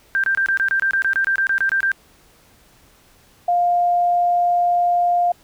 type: tone bursts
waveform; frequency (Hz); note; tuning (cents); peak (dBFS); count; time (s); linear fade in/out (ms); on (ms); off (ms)
sine; 1578; G6; +11; -15; 16; 0.15-1.917; 0; 87; 25
type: tone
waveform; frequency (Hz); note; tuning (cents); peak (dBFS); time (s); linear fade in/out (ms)
sine; 703; F5; +11; -14; 3.48-5.32; 5
effects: pink hiss -53 dBFS RMS until 5.43 s